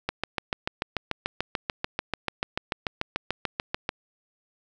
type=click train; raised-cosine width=0.3 ms; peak=-10 dBFS; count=27; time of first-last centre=0.09-3.891 s; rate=6.84 Hz; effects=none